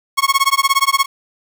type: tone with tremolo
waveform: sawtooth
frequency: 1097 Hz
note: C#6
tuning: 18 cents flat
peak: -5 dBFS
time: 0.17-1.06 s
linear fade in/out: 20 ms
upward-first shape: sine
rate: 17 Hz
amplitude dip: 100%
effects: 7-bit